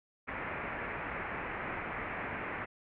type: low-pass noise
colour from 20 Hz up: white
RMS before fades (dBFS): -39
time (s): 0.27-2.66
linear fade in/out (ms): 20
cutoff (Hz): 2300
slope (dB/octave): 48
effects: none